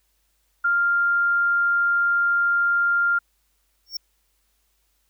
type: tone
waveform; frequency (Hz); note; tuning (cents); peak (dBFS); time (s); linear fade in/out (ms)
sine; 1396.9; F6; 0; -17; 0.64-3.19; 10
type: tone with exponential growth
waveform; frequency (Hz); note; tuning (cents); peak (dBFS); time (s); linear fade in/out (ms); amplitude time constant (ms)
square; 5480; F8; -34; -24; 3.86-3.97; 5; 23
effects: added 50 Hz sine -69 dBFS peak until 5.09 s + white hiss -69 dBFS RMS until 5.09 s